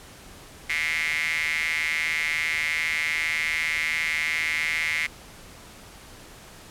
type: tone with high-pass filter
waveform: square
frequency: 78.7 Hz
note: D#2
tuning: 20 cents sharp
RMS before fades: -26 dBFS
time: 0.69-5.07 s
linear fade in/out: 10 ms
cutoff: 2100 Hz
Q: 9
effects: pink hiss -46 dBFS RMS until 6.7 s + low-pass 12000 Hz 12 dB/octave